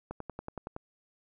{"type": "click train", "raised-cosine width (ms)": 1, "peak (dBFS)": -24, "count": 8, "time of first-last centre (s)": [0.11, 0.764], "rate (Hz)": 10.7, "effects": []}